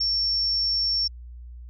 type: tone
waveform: sine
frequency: 5450 Hz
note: F8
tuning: 43 cents flat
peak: -21 dBFS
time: 0-1.08 s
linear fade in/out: 10 ms
effects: added 60 Hz sine -38 dBFS peak until 1.69 s